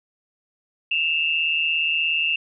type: tone pair together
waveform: sine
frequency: 2637 / 2794 Hz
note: E7 / F7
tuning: 0 / 0 cents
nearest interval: minor second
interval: 100 cents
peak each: -22 dBFS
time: 0.91-2.36 s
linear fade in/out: 5 ms
effects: none